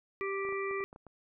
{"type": "harmonic tone", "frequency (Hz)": 392, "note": "G4", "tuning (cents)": 0, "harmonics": [1, 3, 5, 6], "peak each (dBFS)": [-34, -39, -41, -42], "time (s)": [0.21, 0.84], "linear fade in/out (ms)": 0}
{"type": "clicks", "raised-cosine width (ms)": 1, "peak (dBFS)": -36, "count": 8, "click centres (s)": [0.451, 0.489, 0.525, 0.711, 0.806, 0.929, 0.961, 1.067]}
{"effects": []}